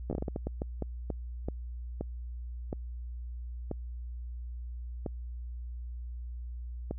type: slowing click train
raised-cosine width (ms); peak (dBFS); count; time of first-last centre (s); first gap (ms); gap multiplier
2; -20; 18; 0.1-6.91; 12; 1.37
effects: added 60 Hz sine -37 dBFS peak until 6.98 s